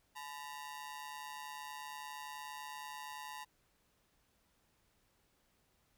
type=ring-modulated tone; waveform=sawtooth; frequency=932.3 Hz; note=A#5; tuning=in tune; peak=-38 dBFS; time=0.15-3.45 s; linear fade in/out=20 ms; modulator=74.4 Hz; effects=pink hiss -75 dBFS RMS until 5.97 s